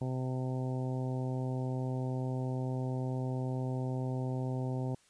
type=harmonic tone; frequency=128.9 Hz; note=C3; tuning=26 cents flat; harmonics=1 / 2 / 3 / 4 / 5 / 6 / 7; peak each=-33 / -39 / -43 / -45 / -47 / -49 / -50 dBFS; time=0.01-4.95 s; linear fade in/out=5 ms; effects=white hiss -66 dBFS RMS until 5.09 s + resampled to 22050 Hz